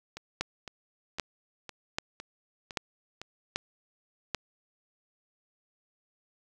two click trains, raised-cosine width 0.2 ms, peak -12 / -23 dBFS, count 6 / 7, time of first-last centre 0.41-4.347 / 0.17-3.216 s, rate 1.27 / 1.97 Hz, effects 9-bit

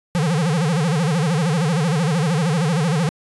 square tone with vibrato, 160.7 Hz, E3, 44 cents flat, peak -17 dBFS, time 0.15-3.09 s, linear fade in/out 0 ms, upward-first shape sine, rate 13 Hz, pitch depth 210 cents each way, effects resampled to 24000 Hz

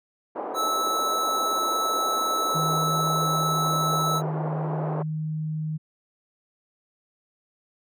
white band-pass noise, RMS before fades -32 dBFS, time 0.35-5.03 s, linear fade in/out 10 ms, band 310 to 880 Hz, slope 24 dB/octave
square tone, 1308 Hz, E6, 14 cents flat, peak -24 dBFS, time 0.54-4.22 s, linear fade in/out 50 ms
sine tone with pitch glide, 157.4 to 155.59 Hz, D#3 to D#3, +20 to 0 cents, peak -26 dBFS, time 2.54-5.78 s, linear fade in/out 20 ms, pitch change -20 cents, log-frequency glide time 3.16-4.31 s
effects none

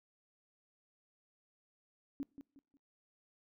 sine tone with echo, 279.2 Hz, C#4, 13 cents sharp, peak -36 dBFS, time 2.2-2.23 s, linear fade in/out 0 ms, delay 180 ms, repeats 3, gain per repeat -10 dB, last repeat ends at 2.77 s, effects noise-tail reverb RT60 0.5 s tail -26 dB re dry

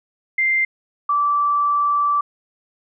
sine tone pair in turn, 2092 / 1162.6 Hz, C7 / D6, -1 / -18 cents, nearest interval minor seventh, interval 1017 cents, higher first, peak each -15 dBFS, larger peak neither, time 0.38-0.65 / 1.09-2.21 s, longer second, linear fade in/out 5 ms, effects none

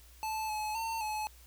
square tone with pitch steps, 873 / 855 / 903 / 856 Hz, A5 / A5 / A5 / A5, -14 / -50 / +45 / -48 cents, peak -34 dBFS, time 0.23-1.27 s, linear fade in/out 0 ms, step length 260 ms, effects added 60 Hz sine -55 dBFS peak until 1.46 s + white hiss -60 dBFS RMS until 1.46 s

